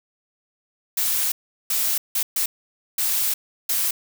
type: noise bursts at uneven times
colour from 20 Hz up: blue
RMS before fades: -22 dBFS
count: 6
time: 0.97-1.32 / 1.7-1.98 / 2.15-2.23 / 2.36-2.46 / 2.98-3.34 / 3.69-3.91 s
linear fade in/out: 5 ms
effects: none